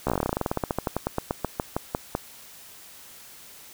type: slowing click train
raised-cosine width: 1 ms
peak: -10 dBFS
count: 30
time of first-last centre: 0.07-2.151 s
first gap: 14 ms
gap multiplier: 1.1
effects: white hiss -47 dBFS RMS until 3.73 s